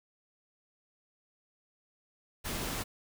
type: noise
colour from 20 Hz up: pink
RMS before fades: -36 dBFS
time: 2.44-2.84 s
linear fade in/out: 20 ms
effects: none